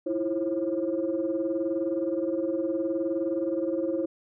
sine tone cluster, 322.6 / 341.9 / 538 Hz, E4 / F4 / C5, -37 / -37 / +48 cents, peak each -29 dBFS, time 0.06-4.06 s, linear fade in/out 10 ms, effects tanh soft clip ceiling -18 dBFS

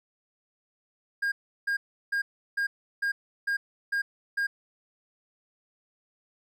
triangle tone bursts, 1618 Hz, G#6, 46 cents flat, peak -23 dBFS, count 8, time 1.22-4.47 s, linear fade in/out 10 ms, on 100 ms, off 350 ms, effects none

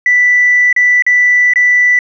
sine tone with dropouts, 1975.5 Hz, B6, in tune, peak -5 dBFS, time 0.06-1.99 s, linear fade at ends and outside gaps 2 ms, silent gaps 0.728-0.763 / 1.023-1.065 / 1.536-1.558 s, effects tanh soft clip ceiling -1 dBFS

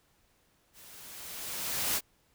white noise with level ramp, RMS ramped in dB -54 to -28 dBFS, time 0.73-2.01 s, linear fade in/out 50 ms, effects pink hiss -69 dBFS RMS until 2.34 s

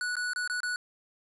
square tone with dropouts, 1473 Hz, F#6, 8 cents flat, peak -30 dBFS, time 0.01-0.76 s, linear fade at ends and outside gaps 1 ms, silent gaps 0.155-0.167 / 0.334-0.36 / 0.476-0.498 / 0.604-0.632 s, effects resampled to 24000 Hz + 11-bit

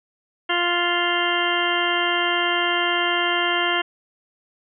harmonic tone, 349.1 Hz, F4, 1 cent flat, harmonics 1 / 2 / 3 / 4 / 5 / 6 / 8 / 9, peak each -27 / -27 / -27 / -27 / -27 / -27 / -27 / -27 dBFS, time 0.49-3.82 s, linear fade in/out 10 ms, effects none

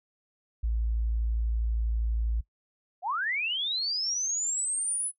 sine tone, 56.2 Hz, A1, 37 cents sharp, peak -25 dBFS, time 0.63-2.41 s, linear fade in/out 10 ms
sine linear sweep, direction up, 659.3 to 10200 Hz, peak -27 dBFS, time 3.02-5.12 s, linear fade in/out 50 ms
effects noise-tail reverb RT60 0.1 s tail -18 dB re dry

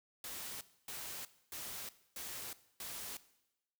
white noise bursts, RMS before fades -45 dBFS, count 5, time 0.24-3.17 s, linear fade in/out 2 ms, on 370 ms, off 270 ms, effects noise-tail reverb RT60 0.9 s tail -17 dB re dry

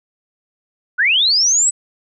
sine linear sweep, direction up, 1396.9 to 8060 Hz, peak -11 dBFS, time 0.98-1.71 s, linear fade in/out 20 ms, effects none

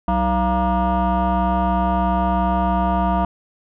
sine tone with frequency modulation, 440 Hz, A4, in tune, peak -14 dBFS, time 0.08-3.25 s, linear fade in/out 2 ms, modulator 251 Hz, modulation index 2.5, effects tanh soft clip ceiling -13 dBFS

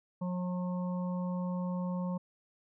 harmonic tone, 180 Hz, F#3, 47 cents flat, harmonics 1 / 3 / 5 / 6, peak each -32 / -42 / -46 / -48 dBFS, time 0.21-2.18 s, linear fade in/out 10 ms, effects none

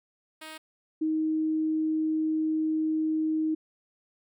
5% pulse / sine tone pair in turn, 314.1 / 314.1 Hz, D#4 / D#4, +16 / +16 cents, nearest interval unison, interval 0 cents, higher neither, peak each -29 / -24 dBFS, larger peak second, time 0.41-0.58 / 1.01-3.55 s, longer second, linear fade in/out 10 ms, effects none

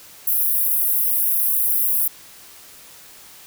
pink high-pass noise, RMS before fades -19 dBFS, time 0.27-2.08 s, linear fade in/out 5 ms, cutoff 11000 Hz, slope 48 dB/octave, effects white hiss -44 dBFS RMS until 3.46 s

